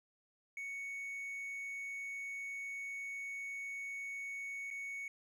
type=tone with dropouts; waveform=triangle; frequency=2223 Hz; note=C#7; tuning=4 cents sharp; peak=-39 dBFS; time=0.57-5.08 s; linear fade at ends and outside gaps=2 ms; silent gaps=4.704-4.71 s; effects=none